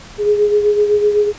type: beating tone pair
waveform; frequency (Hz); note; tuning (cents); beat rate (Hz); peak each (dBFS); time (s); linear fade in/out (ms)
sine; 415.3 / 423.2; G#4 / G#4; 0 / +33; 7.9; -11 / -19; 0.18-1.33; 50
effects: pink hiss -37 dBFS RMS until 1.38 s + resampled to 16000 Hz